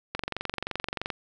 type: click train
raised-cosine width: 0.3 ms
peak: -14 dBFS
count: 23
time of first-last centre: 0.15-1.102 s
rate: 23.1 Hz
effects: none